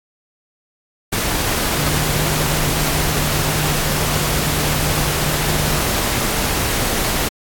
sine tone in noise, 150 Hz, D3, 37 cents sharp, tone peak -22 dBFS, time 1.77-5.79 s, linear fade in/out 10 ms, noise pink, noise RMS -19 dBFS, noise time 1.12-7.29 s, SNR -6 dB, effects AAC 64 kbps

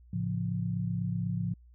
sine chord, A augmented, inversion none, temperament equal with one note detuned, 110.45 / 138.59 / 174.61 Hz, A2 / C#3 / E#3, +7 / 0 / 0 cents, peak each -33 / -36 / -32 dBFS, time 0.13-1.54 s, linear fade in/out 5 ms, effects added 60 Hz sine -53 dBFS peak until 1.74 s

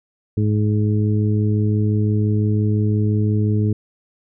harmonic tone, 105.8 Hz, G#2, 33 cents sharp, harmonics 1 / 2 / 3 / 4, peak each -16 / -22 / -26 / -28 dBFS, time 0.37-3.73 s, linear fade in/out 5 ms, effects none

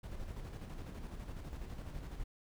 brown noise with tremolo, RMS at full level -43 dBFS, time 0.03-2.24 s, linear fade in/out 10 ms, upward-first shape square, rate 12 Hz, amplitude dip 40%, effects none

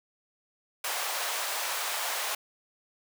pink high-pass noise, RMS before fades -32 dBFS, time 0.84-2.35 s, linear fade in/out 5 ms, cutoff 630 Hz, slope 24 dB/octave, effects none

